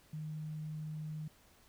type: tone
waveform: sine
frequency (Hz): 154.4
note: D#3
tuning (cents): -13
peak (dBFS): -39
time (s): 0.13-1.28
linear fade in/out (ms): 5
effects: pink hiss -65 dBFS RMS until 1.68 s